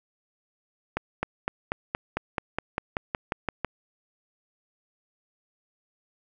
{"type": "accelerating click train", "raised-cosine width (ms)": 0.5, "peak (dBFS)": -11, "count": 14, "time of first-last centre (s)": [0.97, 3.647], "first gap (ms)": 260, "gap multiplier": 0.96, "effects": []}